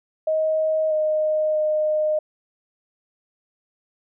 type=tone with pitch steps; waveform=sine; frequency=629 / 618 / 614 Hz; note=D#5 / D#5 / D#5; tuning=+19 / -12 / -23 cents; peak=-18 dBFS; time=0.27-2.19 s; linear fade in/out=5 ms; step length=640 ms; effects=none